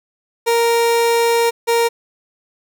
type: tone pair in turn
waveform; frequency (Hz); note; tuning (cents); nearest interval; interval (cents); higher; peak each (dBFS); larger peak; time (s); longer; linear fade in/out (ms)
30% pulse; 466.2 / 466.2; A#4 / A#4; 0 / 0; unison; 0; neither; -10; neither; 0.46-1.51 / 1.67-1.89; first; 20
effects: none